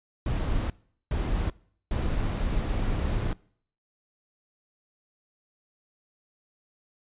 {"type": "noise bursts at uneven times", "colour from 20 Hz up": "brown", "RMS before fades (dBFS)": -27, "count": 3, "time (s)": [[0.26, 0.7], [1.11, 1.5], [1.91, 3.33]], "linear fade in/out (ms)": 2, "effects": ["noise-tail reverb RT60 0.6 s tail -23 dB re dry", "resampled to 8000 Hz"]}